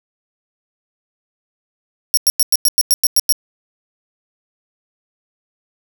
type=tone bursts; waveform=15% pulse; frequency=5580 Hz; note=F8; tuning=2 cents flat; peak=-4 dBFS; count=10; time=2.14-3.324 s; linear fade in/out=0 ms; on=32 ms; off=96 ms; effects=none